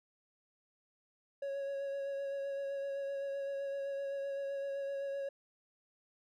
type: tone with vibrato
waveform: triangle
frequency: 554 Hz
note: C#5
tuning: 1 cent flat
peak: -34 dBFS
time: 1.42-5.29 s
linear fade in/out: 5 ms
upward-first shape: sine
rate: 7.8 Hz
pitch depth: 16 cents each way
effects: none